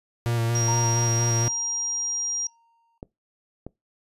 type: tone with vibrato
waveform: 45% pulse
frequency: 116.54 Hz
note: A#2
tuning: in tune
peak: -22 dBFS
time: 0.26-1.48 s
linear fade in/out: 0 ms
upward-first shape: square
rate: 4.3 Hz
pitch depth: 20 cents each way
type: tone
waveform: sine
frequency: 5700 Hz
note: F8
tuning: 34 cents sharp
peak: -25 dBFS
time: 0.55-2.47 s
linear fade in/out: 2 ms
type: tone with exponential decay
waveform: triangle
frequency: 925 Hz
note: A#5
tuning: 14 cents flat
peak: -25 dBFS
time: 0.68-2.98 s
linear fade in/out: 2 ms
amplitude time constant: 500 ms
type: clicks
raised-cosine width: 2 ms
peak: -22 dBFS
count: 2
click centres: 3.029 / 3.666 s
effects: noise-tail reverb RT60 0.2 s tail -23 dB re dry + resampled to 32000 Hz